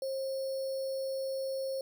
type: tone with sample-and-hold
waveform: sine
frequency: 535 Hz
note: C5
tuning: 38 cents sharp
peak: -32 dBFS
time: 0.02-1.81 s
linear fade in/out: 2 ms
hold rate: 4900 Hz
effects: none